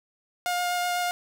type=tone with vibrato; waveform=sawtooth; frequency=711 Hz; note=F5; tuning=31 cents sharp; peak=-21 dBFS; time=0.46-1.11 s; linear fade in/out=0 ms; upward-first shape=sine; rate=8 Hz; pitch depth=10 cents each way; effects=none